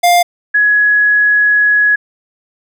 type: tone pair in turn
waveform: square / sine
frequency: 702 / 1679.3 Hz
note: F5 / G#6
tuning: +9 / +19 cents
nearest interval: octave + minor third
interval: 1510 cents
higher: second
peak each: -7 dBFS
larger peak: neither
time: 0.03-0.23 / 0.54-1.96 s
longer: second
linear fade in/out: 10 ms
effects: none